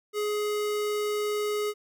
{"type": "tone", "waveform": "square", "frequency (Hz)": 418.8, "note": "G#4", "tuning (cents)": 15, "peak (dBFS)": -27, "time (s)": [0.13, 1.74], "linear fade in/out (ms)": 50, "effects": []}